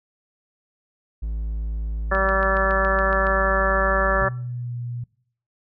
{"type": "tone", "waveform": "triangle", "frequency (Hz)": 54.3, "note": "A1", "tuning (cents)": -22, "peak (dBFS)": -22, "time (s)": [1.22, 4.25], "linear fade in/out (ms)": 10}
{"type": "harmonic tone", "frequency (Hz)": 192.4, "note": "G3", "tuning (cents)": -32, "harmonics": [1, 2, 3, 4, 5, 6, 7, 8, 9], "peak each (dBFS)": [-33, -30, -23, -32, -31, -26, -26, -34, -23], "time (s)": [2.11, 4.29], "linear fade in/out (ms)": 10}
{"type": "click train", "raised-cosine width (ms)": 0.3, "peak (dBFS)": -22, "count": 9, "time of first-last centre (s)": [2.15, 3.269], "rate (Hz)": 7.15}
{"type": "tone with pitch glide", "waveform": "sine", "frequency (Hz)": [123.9, 120.51], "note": ["B2", "B2"], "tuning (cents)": [6, -42], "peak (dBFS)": -27, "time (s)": [4.21, 5.04], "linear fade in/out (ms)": 5, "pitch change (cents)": -48, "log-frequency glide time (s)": [4.33, 4.75]}
{"effects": ["noise-tail reverb RT60 0.6 s tail -23 dB re dry"]}